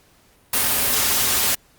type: noise with comb filter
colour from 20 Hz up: white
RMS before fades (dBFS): -19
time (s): 0.53-1.55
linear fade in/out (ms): 5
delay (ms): 6.1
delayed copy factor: -0.6
effects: pink hiss -56 dBFS RMS until 1.78 s + Opus 48 kbps